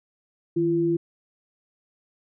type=tone pair together; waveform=sine; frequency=159.1 / 339.6 Hz; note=D#3 / F4; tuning=+39 / -48 cents; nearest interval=octave + minor second; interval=1313 cents; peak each=-28 / -20 dBFS; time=0.56-0.97 s; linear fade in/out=10 ms; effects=none